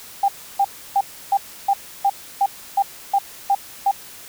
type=tone bursts; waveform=sine; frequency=795 Hz; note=G5; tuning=24 cents sharp; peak=-13 dBFS; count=11; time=0.23-3.913 s; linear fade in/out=5 ms; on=53 ms; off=310 ms; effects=white hiss -40 dBFS RMS until 4.28 s